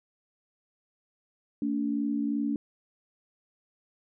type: tone pair together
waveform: sine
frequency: 224.1 / 286.9 Hz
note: A3 / D4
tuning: +32 / -40 cents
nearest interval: major third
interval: 428 cents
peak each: -30 / -28 dBFS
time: 1.62-2.56 s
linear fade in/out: 2 ms
effects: none